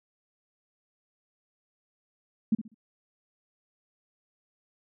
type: tone with echo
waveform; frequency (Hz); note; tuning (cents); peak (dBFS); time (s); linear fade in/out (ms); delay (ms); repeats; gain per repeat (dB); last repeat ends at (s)
sine; 220; A3; 0; -19; 2.52-2.55; 5; 65; 3; -12; 2.745
effects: none